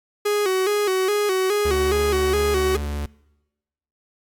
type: tone with vibrato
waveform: 45% pulse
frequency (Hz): 394.5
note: G4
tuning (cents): +11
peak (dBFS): -18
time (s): 0.25-2.77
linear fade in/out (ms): 10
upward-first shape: square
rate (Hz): 2.4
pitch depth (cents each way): 86
type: tone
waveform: 45% pulse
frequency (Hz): 72.8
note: D2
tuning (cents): -15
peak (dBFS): -24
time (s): 1.65-3.06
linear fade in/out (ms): 5
effects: noise-tail reverb RT60 1.0 s tail -24 dB re dry + MP3 96 kbps